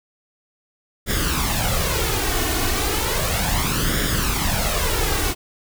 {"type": "noise with flanger", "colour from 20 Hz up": "pink", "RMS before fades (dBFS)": -21, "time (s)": [1.06, 5.35], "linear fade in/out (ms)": 50, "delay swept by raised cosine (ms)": [0.57, 2.77], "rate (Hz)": 0.34, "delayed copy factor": 0.65, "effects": []}